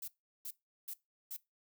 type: noise bursts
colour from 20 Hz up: violet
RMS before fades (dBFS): -43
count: 4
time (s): 0.02-1.366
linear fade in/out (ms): 5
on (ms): 59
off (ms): 370
effects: noise-tail reverb RT60 0.2 s tail -20 dB re dry